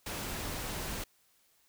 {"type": "noise", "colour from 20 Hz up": "pink", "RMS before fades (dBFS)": -38, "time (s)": [0.06, 1.04], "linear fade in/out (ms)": 5, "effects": ["white hiss -69 dBFS RMS until 1.68 s"]}